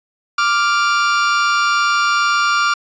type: tone pair together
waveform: 40% pulse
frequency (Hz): 1174.7 / 1397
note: D6 / F6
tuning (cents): 0 / 0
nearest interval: minor third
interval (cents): 300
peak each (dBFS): -15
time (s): 0.38-2.74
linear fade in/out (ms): 5
effects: resampled to 16000 Hz